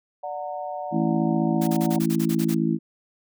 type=chord; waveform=sine; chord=D augmented; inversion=none; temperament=just; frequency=587.3 / 734.2 / 917.7 Hz; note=D5 / F#5 / A#5; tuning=0 / -14 / -27 cents; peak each=-33 / -31 / -37 dBFS; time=0.23-1.99 s; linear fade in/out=10 ms
type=harmonic tone; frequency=55 Hz; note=A1; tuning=in tune; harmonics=3 / 4 / 5 / 6; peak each=-25 / -24 / -28 / -25 dBFS; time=0.91-2.79 s; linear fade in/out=50 ms
type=noise bursts; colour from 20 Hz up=white; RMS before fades=-35 dBFS; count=10; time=1.61-2.547 s; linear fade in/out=10 ms; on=64 ms; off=33 ms
effects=none